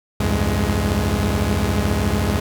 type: tone cluster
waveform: sawtooth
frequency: 67.4 / 85.5 / 99.4 / 209.8 Hz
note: C#2 / F2 / G2 / G#3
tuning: -48 / -36 / +25 / +18 cents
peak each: -19 dBFS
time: 0.2-2.4 s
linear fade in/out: 5 ms
effects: none